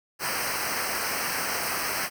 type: noise with comb filter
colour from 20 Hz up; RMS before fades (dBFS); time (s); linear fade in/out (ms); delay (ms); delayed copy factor
pink; -29; 0.19-2.1; 50; 0.28; -1
effects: none